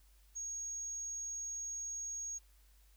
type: tone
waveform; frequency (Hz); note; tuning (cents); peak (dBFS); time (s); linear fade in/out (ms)
sine; 6580; G#8; -17; -39; 0.35-2.39; 20
effects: added 50 Hz sine -62 dBFS peak until 2.96 s + white hiss -71 dBFS RMS until 2.96 s